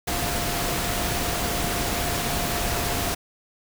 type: tone in noise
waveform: sine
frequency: 700 Hz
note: F5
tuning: 4 cents sharp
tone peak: -33 dBFS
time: 0.07-3.15 s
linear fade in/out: 10 ms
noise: pink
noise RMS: -26 dBFS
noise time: 0.07-3.15 s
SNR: -10 dB
effects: none